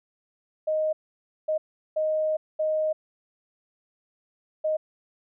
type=tone bursts at uneven times; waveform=sine; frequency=622.3 Hz; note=D#5; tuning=in tune; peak=-22 dBFS; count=5; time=0.67-0.93 / 1.48-1.58 / 1.96-2.37 / 2.59-2.93 / 4.64-4.77 s; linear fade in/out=10 ms; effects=none